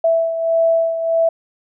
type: beating tone pair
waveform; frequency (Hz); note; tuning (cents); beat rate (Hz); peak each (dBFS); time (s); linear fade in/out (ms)
sine; 659.3 / 660.9; E5 / E5; 0 / +4; 1.6; -14 / -21; 0.04-1.29; 5
effects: none